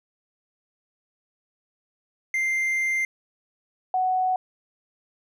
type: tone pair in turn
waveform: triangle / sine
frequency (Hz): 2093 / 743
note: C7 / F#5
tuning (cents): 0 / +7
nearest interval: octave + tritone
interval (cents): 1793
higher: first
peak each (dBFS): -20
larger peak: neither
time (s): 2.34-3.05 / 3.94-4.36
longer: first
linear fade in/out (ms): 2
effects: none